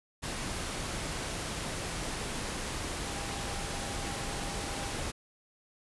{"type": "tone in noise", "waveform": "sine", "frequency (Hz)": 801, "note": "G5", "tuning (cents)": 37, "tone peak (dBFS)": -45, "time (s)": [3.04, 4.97], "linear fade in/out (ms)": 20, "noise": "pink", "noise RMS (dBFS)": -36, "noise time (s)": [0.22, 5.12], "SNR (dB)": -12, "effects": ["resampled to 24000 Hz"]}